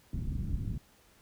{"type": "low-pass noise", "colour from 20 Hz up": "pink", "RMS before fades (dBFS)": -34, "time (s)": [0.13, 0.78], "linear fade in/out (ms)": 2, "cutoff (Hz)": 220, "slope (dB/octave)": 24, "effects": ["pink hiss -63 dBFS RMS until 1.21 s"]}